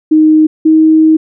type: tone pair in turn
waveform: sine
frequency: 311.1 / 315.8 Hz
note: D#4 / D#4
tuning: 0 / +26 cents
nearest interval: unison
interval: 26 cents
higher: second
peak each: -3 dBFS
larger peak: neither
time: 0.11-0.47 / 0.65-1.17 s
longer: second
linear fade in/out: 10 ms
effects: none